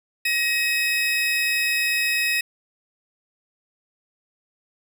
35% pulse tone pair together, 1893 / 2554 Hz, A#6 / D#7, +26 / +45 cents, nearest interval perfect fourth, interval 519 cents, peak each -23 / -20 dBFS, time 0.25-2.41 s, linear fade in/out 5 ms, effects none

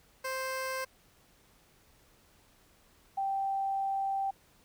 15% pulse / sine tone pair in turn, 524 / 781.7 Hz, C5 / G5, +2 / -5 cents, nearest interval perfect fifth, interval 693 cents, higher second, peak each -27 / -29 dBFS, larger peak first, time 0.24-0.85 / 3.17-4.31 s, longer second, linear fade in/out 10 ms, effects pink hiss -64 dBFS RMS until 4.64 s

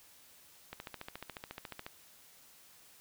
click train, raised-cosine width 0.3 ms, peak -26 dBFS, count 17, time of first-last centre 0.73-1.865 s, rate 14.1 Hz, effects white hiss -60 dBFS RMS until 3 s

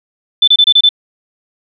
sine tone bursts, 3520 Hz, A7, in tune, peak -4 dBFS, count 6, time 0.42-0.891 s, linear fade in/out 5 ms, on 56 ms, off 27 ms, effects none

